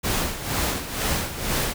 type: noise with tremolo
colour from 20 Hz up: pink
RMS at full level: -23 dBFS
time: 0.03-1.74 s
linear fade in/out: 20 ms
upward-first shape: sine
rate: 2.1 Hz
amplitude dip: 70%
effects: none